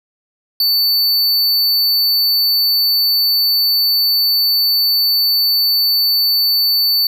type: tone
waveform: square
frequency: 4500 Hz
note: C#8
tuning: 25 cents sharp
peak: -12 dBFS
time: 0.6-7.07 s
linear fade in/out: 2 ms
effects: none